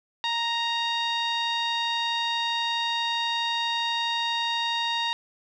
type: tone with low-pass filter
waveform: sawtooth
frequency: 932.3 Hz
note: A#5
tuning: in tune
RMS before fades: -27 dBFS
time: 0.24-5.13 s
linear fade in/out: 0 ms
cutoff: 3800 Hz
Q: 4.3
effects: none